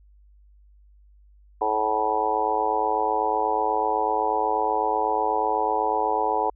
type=harmonic tone with a mistuned harmonic; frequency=108.1 Hz; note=A2; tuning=30 cents flat; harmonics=3 / 4 / 5 / 6 / 7 / 8 / 9; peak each=-36 / -28 / -31 / -36 / -26 / -26 / -27 dBFS; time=1.61-6.5 s; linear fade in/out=5 ms; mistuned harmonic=6; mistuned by=-25 cents; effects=added 50 Hz sine -51 dBFS peak until 6.55 s